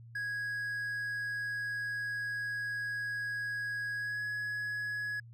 triangle tone with pitch glide, 1657 to 1679.2 Hz, G#6 to G#6, -4 to +19 cents, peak -32 dBFS, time 0.15-5.2 s, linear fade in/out 5 ms, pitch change +23 cents, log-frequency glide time 3.96-4.23 s, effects added 116 Hz sine -49 dBFS peak until 5.33 s

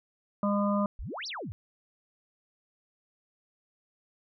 harmonic tone, 203.2 Hz, G#3, 38 cents flat, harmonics 1 / 3 / 5 / 6, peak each -26 / -31 / -35 / -34 dBFS, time 0.43-0.86 s, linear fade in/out 2 ms
sine exponential two-way sweep, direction up then down, 34.91 to 5920 to 79 Hz, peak -35 dBFS, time 0.99-1.52 s, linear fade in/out 0 ms, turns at 1.27 s
effects none

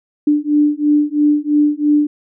sine beating tone pair, 294.6 / 297.6 Hz, D4 / D4, +6 / +23 cents, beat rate 3 Hz, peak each -14 dBFS, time 0.27-2.07 s, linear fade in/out 5 ms, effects none

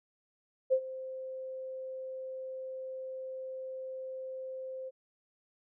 sine tone with ADSR envelope, 522 Hz, C5, 4 cents flat, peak -21 dBFS, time 0.7-4.91 s, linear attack 27 ms, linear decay 71 ms, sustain -17 dB, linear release 32 ms, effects none

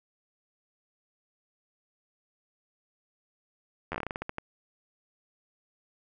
slowing click train, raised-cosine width 0.5 ms, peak -18 dBFS, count 13, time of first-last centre 3.92-4.384 s, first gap 11 ms, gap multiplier 1.21, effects none

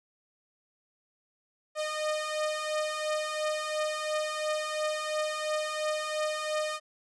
sawtooth beating tone pair, 611 / 613.9 Hz, D#5 / D#5, -32 / -23 cents, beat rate 2.9 Hz, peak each -31 / -27 dBFS, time 1.75-6.8 s, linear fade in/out 50 ms, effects resampled to 22050 Hz

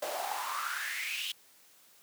pink noise with high-pass filter sweep, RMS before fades -36 dBFS, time 0.02-1.32 s, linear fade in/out 5 ms, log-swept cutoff 560 to 3200 Hz, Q 6.6, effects white hiss -61 dBFS RMS until 2.02 s + high-pass 150 Hz 12 dB/octave

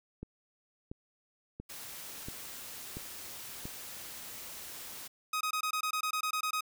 click train, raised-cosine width 3 ms, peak -28 dBFS, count 6, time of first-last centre 0.23-3.655 s, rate 1.46 Hz
white noise, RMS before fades -45 dBFS, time 1.69-5.08 s, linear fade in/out 10 ms
sawtooth tone bursts, 1257 Hz, D#6, 17 cents sharp, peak -27 dBFS, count 13, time 5.33-6.608 s, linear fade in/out 5 ms, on 78 ms, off 22 ms
effects none

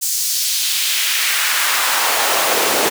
pink noise with high-pass filter sweep, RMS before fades -17 dBFS, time 0.01-2.9 s, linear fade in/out 20 ms, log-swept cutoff 7000 to 380 Hz, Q 1.3, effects none

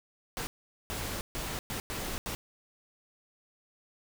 pink noise bursts at uneven times, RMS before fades -36 dBFS, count 6, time 0.37-0.47 / 0.9-1.21 / 1.35-1.59 / 1.7-1.8 / 1.9-2.18 / 2.26-2.35 s, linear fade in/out 0 ms, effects none

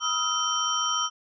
sine tone cluster, 970 / 1269 / 1363 / 3093 / 5670 Hz, B5 / D#6 / F6 / G7 / F8, -31 / +34 / -43 / -24 / +25 cents, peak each -36 / -28 / -33 / -28 / -30 dBFS, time 0-1.1 s, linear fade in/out 50 ms, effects none

